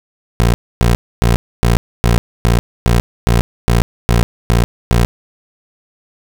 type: tone bursts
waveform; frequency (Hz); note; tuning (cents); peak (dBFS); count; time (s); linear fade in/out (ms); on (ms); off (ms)
20% pulse; 58.27; A#1; 0; -4; 12; 0.4-5.05; 0; 140; 270
effects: none